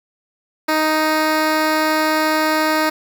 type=tone with notch filter; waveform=10% pulse; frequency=311.4 Hz; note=D#4; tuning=2 cents sharp; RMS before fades=-17 dBFS; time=0.68-2.9 s; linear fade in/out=10 ms; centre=8600 Hz; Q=1.5; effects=7-bit